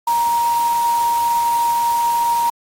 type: tone in noise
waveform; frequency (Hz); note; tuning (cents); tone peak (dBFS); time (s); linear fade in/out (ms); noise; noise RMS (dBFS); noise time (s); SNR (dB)
sine; 940; A#5; +14; -14; 0.07-2.5; 5; white; -31; 0.07-2.5; +14
effects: AAC 48 kbps